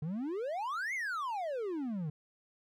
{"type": "exponential two-way sweep", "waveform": "triangle", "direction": "up then down", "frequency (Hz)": [143.8, 2217, 143.8], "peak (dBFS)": -32, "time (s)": [0.02, 2.1], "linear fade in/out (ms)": 5, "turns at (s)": 0.94, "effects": []}